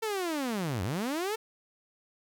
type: linear two-way sweep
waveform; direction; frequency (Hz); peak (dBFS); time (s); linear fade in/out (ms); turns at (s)
sawtooth; down then up; 454.6 to 84.2 to 454.6; -26; 0.02-1.36; 10; 0.83
effects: none